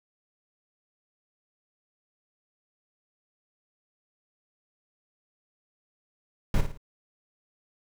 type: noise with echo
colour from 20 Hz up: brown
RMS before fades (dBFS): -21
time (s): 6.54-6.61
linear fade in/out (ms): 2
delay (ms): 55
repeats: 3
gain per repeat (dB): -8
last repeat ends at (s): 6.775
effects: none